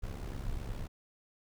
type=noise with amplitude modulation; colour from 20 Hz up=brown; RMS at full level=-35 dBFS; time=0.02-0.88 s; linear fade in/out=20 ms; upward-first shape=sine; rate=67.5 Hz; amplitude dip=70%; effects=none